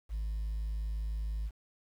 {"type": "tone", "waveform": "sine", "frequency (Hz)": 53, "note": "G#1", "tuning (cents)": 36, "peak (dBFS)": -30, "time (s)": [0.09, 1.51], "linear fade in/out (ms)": 50, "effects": ["tanh soft clip ceiling -31 dBFS", "10-bit"]}